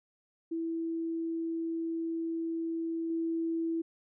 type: tone with level steps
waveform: sine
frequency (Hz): 329.4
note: E4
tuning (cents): -1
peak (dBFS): -31 / -29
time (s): 0.51-3.82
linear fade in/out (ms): 10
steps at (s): 3.1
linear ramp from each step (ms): 2
effects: none